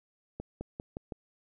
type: accelerating click train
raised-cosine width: 2 ms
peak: -24 dBFS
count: 5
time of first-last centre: 0.4-1.122 s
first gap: 210 ms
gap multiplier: 0.9
effects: none